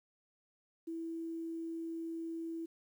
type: tone with quantisation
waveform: sine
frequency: 329.6 Hz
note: E4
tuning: in tune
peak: -38 dBFS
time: 0.87-2.66 s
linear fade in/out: 10 ms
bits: 11
effects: none